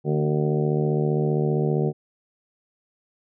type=harmonic tone with a mistuned harmonic; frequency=75.2 Hz; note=D2; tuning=42 cents sharp; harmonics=2 / 3 / 4 / 5 / 6 / 7 / 8 / 9 / 10; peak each=-22 / -29 / -37 / -26 / -28 / -39 / -36 / -41 / -37 dBFS; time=0.04-1.93 s; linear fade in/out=50 ms; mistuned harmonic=4; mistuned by=-17 cents; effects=none